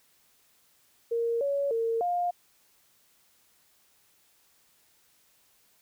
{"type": "tone with pitch steps", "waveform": "sine", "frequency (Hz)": [465.1, 562, 456.7, 706], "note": ["A#4", "C#5", "A#4", "F5"], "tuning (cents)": [-4, 24, -36, 19], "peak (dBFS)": -25, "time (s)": [1.11, 2.31], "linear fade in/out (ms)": 10, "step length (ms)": 300, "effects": ["white hiss -65 dBFS RMS until 5.81 s"]}